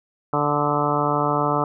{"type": "harmonic tone with a mistuned harmonic", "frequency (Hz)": 146.83, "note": "D3", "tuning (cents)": 0, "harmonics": [1, 2, 3, 4, 5, 6, 7, 8, 9], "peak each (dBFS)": [-27, -27, -27, -27, -27, -27, -27, -27, -27], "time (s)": [0.33, 1.64], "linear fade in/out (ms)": 2, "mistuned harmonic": 9, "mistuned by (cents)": -29, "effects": []}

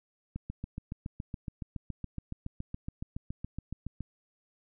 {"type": "click train", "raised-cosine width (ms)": 5, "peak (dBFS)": -24, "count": 27, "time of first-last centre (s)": [0.36, 4.007], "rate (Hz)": 7.13, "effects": []}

